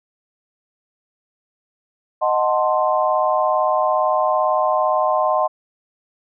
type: chord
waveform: sine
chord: D# diminished seventh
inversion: none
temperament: equal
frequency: 622.3 / 740 / 880 / 1046.5 Hz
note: D#5 / F#5 / A5 / C6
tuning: 0 / 0 / 0 / 0 cents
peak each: -19 / -21 / -24 / -20 dBFS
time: 2.21-5.48 s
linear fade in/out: 20 ms
effects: none